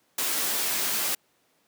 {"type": "noise with comb filter", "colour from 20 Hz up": "white", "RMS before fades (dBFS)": -27, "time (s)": [0.18, 1.15], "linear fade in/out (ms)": 5, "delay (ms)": 13, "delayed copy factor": 0.5, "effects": ["pink hiss -67 dBFS RMS until 1.67 s", "high-pass 200 Hz 12 dB/octave"]}